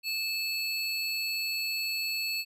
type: tone pair together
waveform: square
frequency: 2617 / 4401 Hz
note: E7 / C#8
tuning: -13 / -13 cents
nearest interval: major sixth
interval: 900 cents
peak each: -33 / -33 dBFS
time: 0.03-2.45 s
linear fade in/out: 50 ms
effects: resampled to 32000 Hz